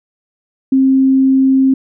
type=tone; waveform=sine; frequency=265.9 Hz; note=C4; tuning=28 cents sharp; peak=-7 dBFS; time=0.72-1.74 s; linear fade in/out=5 ms; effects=none